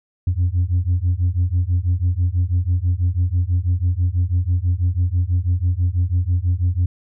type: beating tone pair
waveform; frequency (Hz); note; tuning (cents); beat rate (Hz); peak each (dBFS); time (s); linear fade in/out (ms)
sine; 86.1 / 92.2; F2 / F#2; -24 / -6; 6.1; -17; 0.27-6.86; 5
effects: tanh soft clip ceiling -12 dBFS